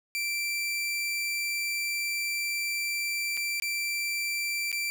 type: tone with dropouts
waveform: sawtooth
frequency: 2346 Hz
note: D7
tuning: 2 cents flat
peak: -25 dBFS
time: 0.15-4.9 s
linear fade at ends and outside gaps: 0 ms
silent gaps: 3.37-3.374 / 3.599-3.622 / 4.717-4.727 s
effects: none